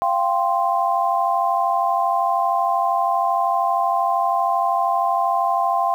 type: chord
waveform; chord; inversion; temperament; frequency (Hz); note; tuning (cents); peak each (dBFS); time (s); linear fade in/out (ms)
sine; F suspended second; none; equal with one note detuned; 691.2 / 784 / 1046.5; F5 / G5 / C6; -18 / 0 / 0; -21; 0.02-5.94; 0
effects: 8-bit